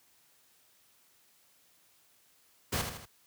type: noise with echo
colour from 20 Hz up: pink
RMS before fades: -31 dBFS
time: 2.72-2.82 s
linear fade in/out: 10 ms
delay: 79 ms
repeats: 3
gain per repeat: -6 dB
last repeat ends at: 3.057 s
effects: white hiss -66 dBFS RMS until 3.26 s + high-pass 60 Hz 12 dB/octave